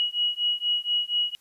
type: beating tone pair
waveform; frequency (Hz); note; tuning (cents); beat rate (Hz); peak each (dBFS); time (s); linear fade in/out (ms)
sine; 2907 / 2911.2; F#7 / F#7; -31 / -29; 4.2; -26; 0-1.35; 0
effects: white hiss -63 dBFS RMS until 1.4 s + resampled to 32000 Hz